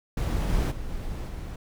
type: noise with level steps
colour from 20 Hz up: brown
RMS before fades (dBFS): -25 / -23 / -35 / -33 / -35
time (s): 0.17-1.56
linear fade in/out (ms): 5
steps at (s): 0.48 / 0.7 / 0.88 / 1.27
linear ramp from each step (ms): 20
effects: none